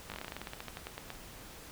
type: slowing click train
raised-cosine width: 0.3 ms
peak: -24 dBFS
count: 19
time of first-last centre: 0.1-1.103 s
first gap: 18 ms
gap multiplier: 1.12
effects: pink hiss -50 dBFS RMS until 1.71 s